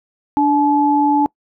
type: tone pair together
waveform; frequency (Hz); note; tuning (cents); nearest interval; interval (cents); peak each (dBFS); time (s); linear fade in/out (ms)
sine; 292.6 / 858.3; D4 / A5; -6 / -43; octave + perfect fifth; 1863; -14; 0.37-1.26; 0
effects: noise-tail reverb RT60 0.1 s tail -25 dB re dry